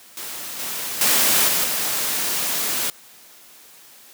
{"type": "noise with level steps", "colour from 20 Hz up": "white", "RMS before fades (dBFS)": [-32, -28, -17, -20, -23], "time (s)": [0.17, 2.9], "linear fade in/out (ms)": 2, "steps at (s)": [0.59, 1.01, 1.48, 1.64], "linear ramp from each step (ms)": 2, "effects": ["white hiss -47 dBFS RMS until 4.13 s", "high-pass 150 Hz 12 dB/octave"]}